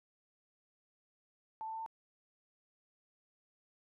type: tone with pitch steps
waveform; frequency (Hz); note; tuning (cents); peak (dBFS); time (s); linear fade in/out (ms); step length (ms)
sine; 881 / 886.1 / 891.2 / 896.4; A5 / A5 / A5 / A5; +2 / +12 / +22 / +32; -39; 1.61-1.862; 0; 63
effects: none